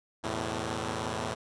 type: chord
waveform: 5% pulse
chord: E suspended fourth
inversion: none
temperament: equal with one note detuned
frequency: 82.41 / 110 / 126.58 Hz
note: E2 / A2 / B2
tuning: 0 / 0 / +43 cents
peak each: -25 / -23 / -27 dBFS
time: 0.23-1.35 s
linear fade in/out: 20 ms
effects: resampled to 22050 Hz